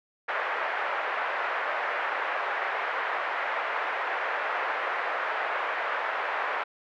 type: band-pass noise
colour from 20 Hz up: white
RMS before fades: -30 dBFS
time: 0.28-6.64 s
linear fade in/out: 10 ms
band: 520 to 1900 Hz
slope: 24 dB/octave
effects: none